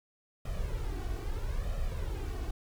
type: noise with flanger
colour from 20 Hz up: brown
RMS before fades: -34 dBFS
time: 0.45-2.51 s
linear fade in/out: 5 ms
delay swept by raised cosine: 1.6 to 2.7 ms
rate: 0.77 Hz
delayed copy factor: +0.7
effects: none

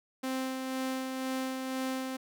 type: tone with tremolo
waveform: sawtooth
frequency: 261.5 Hz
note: C4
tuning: 1 cent flat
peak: -27 dBFS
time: 0.23-2.17 s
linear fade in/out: 10 ms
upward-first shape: sine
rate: 2 Hz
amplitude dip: 35%
effects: none

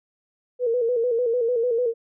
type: tone with vibrato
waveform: sine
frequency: 477.1 Hz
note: A#4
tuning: 40 cents sharp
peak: -19 dBFS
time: 0.59-1.94 s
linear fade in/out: 50 ms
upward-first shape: square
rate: 6.7 Hz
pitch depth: 67 cents each way
effects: none

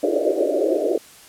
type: band-pass noise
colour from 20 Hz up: white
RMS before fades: -20 dBFS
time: 0.03-0.98 s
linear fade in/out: 5 ms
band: 300 to 640 Hz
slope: 96 dB/octave
effects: white hiss -46 dBFS RMS until 1.28 s + low-pass 12000 Hz 12 dB/octave

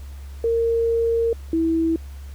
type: tone pair in turn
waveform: sine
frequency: 460.6 / 326.7 Hz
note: A#4 / E4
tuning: -21 / -15 cents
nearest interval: tritone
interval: 594 cents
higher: first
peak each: -17 dBFS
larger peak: neither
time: 0.44-1.33 / 1.53-1.96 s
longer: first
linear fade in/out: 2 ms
effects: added 69 Hz sine -33 dBFS peak until 2.34 s + pink hiss -51 dBFS RMS until 2.34 s

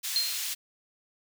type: high-pass noise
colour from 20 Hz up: pink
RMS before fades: -33 dBFS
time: 0.03-0.55 s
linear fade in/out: 20 ms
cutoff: 3200 Hz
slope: 12 dB/octave
type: tone with exponential decay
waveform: sine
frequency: 4186 Hz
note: C8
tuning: in tune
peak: -21 dBFS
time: 0.16-0.55 s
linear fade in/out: 0 ms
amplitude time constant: 83 ms
effects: none

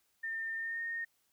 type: tone with pitch glide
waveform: sine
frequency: 1807 to 1842.8 Hz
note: A6 to A#6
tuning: +46 to -20 cents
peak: -35 dBFS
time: 0.23-1.05 s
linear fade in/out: 10 ms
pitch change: +34 cents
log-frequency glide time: 0.55-0.82 s
effects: white hiss -75 dBFS RMS until 1.32 s

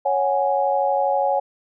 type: chord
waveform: sine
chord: C# suspended fourth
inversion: none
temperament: just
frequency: 554.4 / 739.2 / 831.5 Hz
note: C#5 / F#5 / G#5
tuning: 0 / -2 / +2 cents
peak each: -21 / -23 / -21 dBFS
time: 0.05-1.4 s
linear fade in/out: 10 ms
effects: none

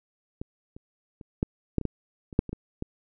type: clicks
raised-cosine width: 3 ms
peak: -21 / -30 / -30 / -11 / -10 / -21 / -14 / -28 / -6 / -23 / -20 / -18 dBFS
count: 12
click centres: 0.415 / 0.765 / 1.212 / 1.429 / 1.783 / 1.813 / 1.853 / 2.328 / 2.391 / 2.493 / 2.53 / 2.824 s
effects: none

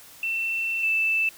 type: tone pair in turn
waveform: sine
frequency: 2686 / 2644 Hz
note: E7 / E7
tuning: +32 / +5 cents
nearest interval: unison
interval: 27 cents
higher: first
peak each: -24 / -20 dBFS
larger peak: second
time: 0.23-0.83 / 0.83-1.29 s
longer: first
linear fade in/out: 2 ms
effects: white hiss -48 dBFS RMS until 1.37 s

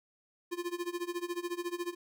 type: tone with tremolo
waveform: square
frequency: 349.2 Hz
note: F4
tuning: in tune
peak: -32 dBFS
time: 0.51-1.95 s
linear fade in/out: 20 ms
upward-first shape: sine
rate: 14 Hz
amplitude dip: 90%
effects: none

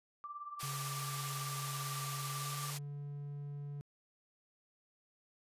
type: tone with tremolo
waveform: sine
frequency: 1174.7 Hz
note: D6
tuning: in tune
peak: -40 dBFS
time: 0.24-2.7 s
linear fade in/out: 0 ms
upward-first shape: triangle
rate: 18 Hz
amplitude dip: 75%
type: band-pass noise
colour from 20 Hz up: white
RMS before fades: -44 dBFS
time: 0.59-2.79 s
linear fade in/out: 20 ms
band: 590 to 12000 Hz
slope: 12 dB/octave
type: tone with pitch glide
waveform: triangle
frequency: 138.59 to 143.73 Hz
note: C#3 to D3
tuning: 0 to -37 cents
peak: -39 dBFS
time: 0.63-3.81 s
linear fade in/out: 0 ms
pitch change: +63 cents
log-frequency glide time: 2.3-2.72 s
effects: resampled to 32000 Hz

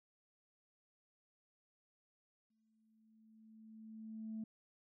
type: tone with exponential growth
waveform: sine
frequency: 220 Hz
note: A3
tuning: in tune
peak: -39 dBFS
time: 2.5-4.44 s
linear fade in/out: 5 ms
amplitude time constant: 420 ms
effects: tanh soft clip ceiling -37 dBFS

